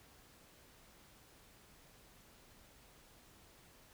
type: silence
effects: pink hiss -63 dBFS RMS until 3.93 s